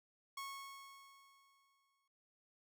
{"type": "tone with exponential decay", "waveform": "sawtooth", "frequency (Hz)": 1099, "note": "C#6", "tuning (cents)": -15, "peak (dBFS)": -39, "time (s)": [0.37, 2.08], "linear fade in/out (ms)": 5, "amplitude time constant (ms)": 370, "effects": []}